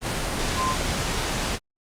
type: tone in noise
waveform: sine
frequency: 1038 Hz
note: C6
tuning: 14 cents flat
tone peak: -23 dBFS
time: 0.55-0.76 s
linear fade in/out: 50 ms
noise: pink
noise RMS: -26 dBFS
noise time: 0.01-1.59 s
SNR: 0 dB
effects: low-pass 9000 Hz 12 dB/octave + Opus 32 kbps